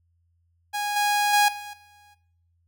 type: tone with level steps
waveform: sawtooth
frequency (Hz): 825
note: G#5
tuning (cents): -12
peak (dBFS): -22 / -17 / -13 / -33 / -49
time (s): 0.73-2.15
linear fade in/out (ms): 20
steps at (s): 0.96 / 1.33 / 1.48 / 1.73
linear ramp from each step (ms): 5
effects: noise-tail reverb RT60 0.7 s tail -17 dB re dry + added 85 Hz sine -64 dBFS peak until 2.67 s